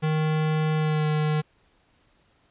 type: tone with pitch glide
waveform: square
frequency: 155.56 to 152.98 Hz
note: D#3 to D#3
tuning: 0 to -29 cents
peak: -22 dBFS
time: 0.02-1.42 s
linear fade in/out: 20 ms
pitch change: -29 cents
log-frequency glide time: 0.76-1.07 s
effects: pink hiss -64 dBFS RMS until 2.5 s + resampled to 8000 Hz